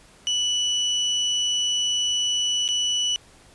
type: tone with dropouts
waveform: 35% pulse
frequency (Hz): 2960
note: F#7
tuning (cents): 0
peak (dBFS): -19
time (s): 0.27-3.16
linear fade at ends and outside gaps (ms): 0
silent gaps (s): 2.679-2.688
effects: pink hiss -52 dBFS RMS until 3.54 s + resampled to 24000 Hz